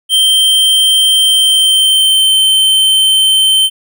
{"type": "tone with pitch glide", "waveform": "square", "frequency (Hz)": [3136, 3100], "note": ["G7", "G7"], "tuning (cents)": [0, -20], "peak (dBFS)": -7, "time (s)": [0.09, 3.7], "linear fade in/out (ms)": 50, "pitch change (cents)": -20, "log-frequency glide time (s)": [1.16, 2.37], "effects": []}